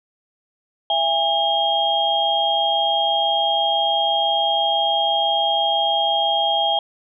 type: tone cluster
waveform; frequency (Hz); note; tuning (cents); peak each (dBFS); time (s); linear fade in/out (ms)
sine; 667 / 813 / 3237; E5 / G#5 / G#7; +20 / -37 / -45; -23 / -20 / -20; 0.9-6.79; 2
effects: none